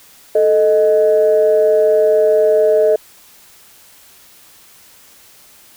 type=tone pair together; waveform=sine; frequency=437.8 / 622.3 Hz; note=A4 / D#5; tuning=-9 / 0 cents; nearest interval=tritone; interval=609 cents; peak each=-11 dBFS; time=0.35-2.96 s; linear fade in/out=5 ms; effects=tanh soft clip ceiling -2 dBFS + white hiss -45 dBFS RMS until 5.76 s